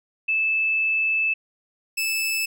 sine / sawtooth tone pair in turn, 2624 / 2624 Hz, E7 / E7, -9 / -9 cents, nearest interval unison, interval 0 cents, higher neither, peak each -19 dBFS, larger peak neither, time 0.28-1.34 / 1.97-2.46 s, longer first, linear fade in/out 10 ms, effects none

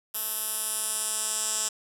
10% pulse tone with band-pass filter sweep, 217.1 Hz, A3, 23 cents flat, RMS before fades -30 dBFS, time 0.14-1.69 s, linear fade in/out 10 ms, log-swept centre 12000 to 7700 Hz, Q 3.2, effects none

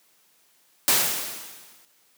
white noise with exponential decay, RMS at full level -17 dBFS, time 0.88-1.85 s, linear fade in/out 0 ms, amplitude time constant 210 ms, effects white hiss -62 dBFS RMS until 2.17 s + high-pass 150 Hz 12 dB/octave

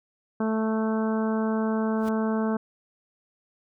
harmonic tone, 220 Hz, A3, in tune, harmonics 1 / 2 / 3 / 4 / 5 / 6 / 7, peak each -24 / -30 / -34 / -36 / -38 / -40 / -41 dBFS, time 0.4-2.57 s, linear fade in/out 5 ms
pink noise with exponential growth, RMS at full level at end -39 dBFS, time 1.96-2.09 s, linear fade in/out 5 ms, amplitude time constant 28 ms
effects none

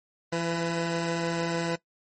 15% pulse tone pair together, 168.34 / 498.5 Hz, E3 / B4, +37 / +16 cents, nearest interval octave + perfect fifth, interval 1879 cents, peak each -21 / -28 dBFS, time 0.32-1.76 s, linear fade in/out 10 ms, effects noise-tail reverb RT60 0.1 s tail -19 dB re dry + MP3 32 kbps

